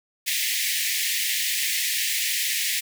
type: high-pass noise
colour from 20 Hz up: pink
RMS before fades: -25 dBFS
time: 0.26-2.81 s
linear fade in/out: 20 ms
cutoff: 1800 Hz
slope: 96 dB/octave
effects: none